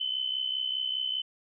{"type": "tone pair together", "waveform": "sine", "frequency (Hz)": [2992, 3057], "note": ["F#7", "G7"], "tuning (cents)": [19, -44], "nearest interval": "unison", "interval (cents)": 37, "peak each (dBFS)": [-33, -30], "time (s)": [0, 1.22], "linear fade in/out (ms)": 10, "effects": []}